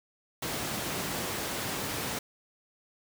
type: high-pass noise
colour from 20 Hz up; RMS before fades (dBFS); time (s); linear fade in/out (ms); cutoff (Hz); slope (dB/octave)
pink; -34; 0.42-2.19; 5; 110; 12
effects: none